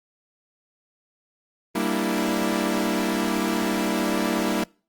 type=chord; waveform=sawtooth; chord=E half-diminished seventh; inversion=first; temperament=equal; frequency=196 / 233.1 / 293.7 / 329.6 Hz; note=G3 / Bb3 / D4 / E4; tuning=0 / 0 / 0 / 0 cents; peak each=-24 / -23 / -25 / -23 dBFS; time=1.75-4.64 s; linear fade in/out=5 ms; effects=noise-tail reverb RT60 0.4 s tail -26 dB re dry + Opus 24 kbps